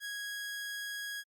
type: tone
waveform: sawtooth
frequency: 1654 Hz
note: G#6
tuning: 8 cents flat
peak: -34 dBFS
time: 0-1.24 s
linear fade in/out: 50 ms
effects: Opus 48 kbps